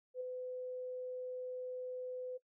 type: tone with ADSR envelope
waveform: sine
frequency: 505 Hz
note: B4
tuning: 39 cents sharp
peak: -36 dBFS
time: 0.14-2.38 s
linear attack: 67 ms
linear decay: 5 ms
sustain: -4 dB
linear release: 18 ms
effects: noise-tail reverb RT60 0.1 s tail -18 dB re dry